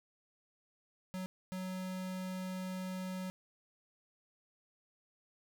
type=tone bursts at uneven times; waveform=square; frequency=185.7 Hz; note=F#3; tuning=7 cents sharp; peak=-39 dBFS; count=2; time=1.14-1.26 / 1.52-3.3 s; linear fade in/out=0 ms; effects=none

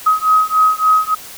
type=beating tone pair; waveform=sine; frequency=1264 / 1267.5 Hz; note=D#6 / D#6; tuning=+27 / +32 cents; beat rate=3.5 Hz; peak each=-13 dBFS; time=0.06-1.15 s; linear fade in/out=10 ms; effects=white hiss -34 dBFS RMS until 1.37 s

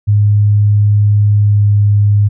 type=tone with pitch glide; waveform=sine; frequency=103.7 to 102.92 Hz; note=G#2 to G#2; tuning=-2 to -15 cents; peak=-6 dBFS; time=0.07-2.29 s; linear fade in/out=20 ms; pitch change=-13 cents; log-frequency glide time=1.33-1.68 s; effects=none

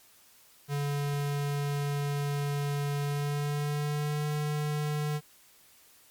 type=tone with pitch glide; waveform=square; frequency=143.4 to 149.4 Hz; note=D3 to D3; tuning=-41 to +30 cents; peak=-29 dBFS; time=0.68-5.21 s; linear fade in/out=50 ms; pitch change=+71 cents; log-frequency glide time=3.01-4.28 s; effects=white hiss -59 dBFS RMS until 6.1 s + MP3 96 kbps

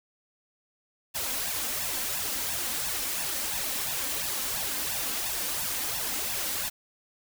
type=noise with flanger; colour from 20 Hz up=white; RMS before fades=-31 dBFS; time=1.14-6.7 s; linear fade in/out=20 ms; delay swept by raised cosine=1.1 to 3.9 ms; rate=2.9 Hz; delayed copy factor=+0.75; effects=none

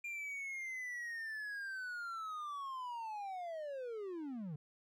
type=linear sweep; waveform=triangle; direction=down; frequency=2400 to 140 Hz; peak=-39 dBFS; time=0.04-4.56 s; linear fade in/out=5 ms; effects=none

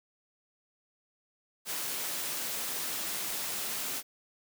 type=high-pass noise; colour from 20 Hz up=white; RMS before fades=-35 dBFS; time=1.65-4.03 s; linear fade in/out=50 ms; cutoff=140 Hz; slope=12 dB/octave; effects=none

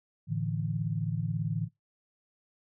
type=chord; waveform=sine; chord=A suspended fourth; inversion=none; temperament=equal with one note detuned; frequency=110 / 146.41 / 164.81 Hz; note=A2 / D3 / E3; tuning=0 / -5 / 0 cents; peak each=-33 dBFS; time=0.27-1.69 s; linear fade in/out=50 ms; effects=noise-tail reverb RT60 0.2 s tail -25 dB re dry

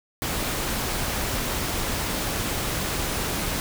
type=noise; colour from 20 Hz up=pink; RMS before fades=-27 dBFS; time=0.22-3.6 s; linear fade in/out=0 ms; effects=none

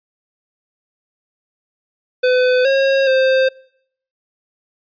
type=tone with pitch steps; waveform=square; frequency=504 / 542 / 525 Hz; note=B4 / C#5 / C5; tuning=+35 / -39 / +6 cents; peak=-12 dBFS; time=2.23-3.49 s; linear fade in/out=10 ms; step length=420 ms; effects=noise-tail reverb RT60 0.7 s tail -26 dB re dry + resampled to 11025 Hz

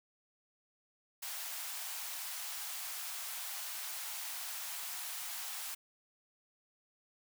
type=high-pass noise; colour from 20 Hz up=white; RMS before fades=-42 dBFS; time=1.22-5.75 s; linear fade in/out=10 ms; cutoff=660 Hz; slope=48 dB/octave; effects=none

